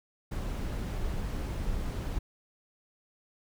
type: noise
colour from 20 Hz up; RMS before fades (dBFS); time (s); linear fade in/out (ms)
brown; -33; 0.31-2.19; 10
effects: none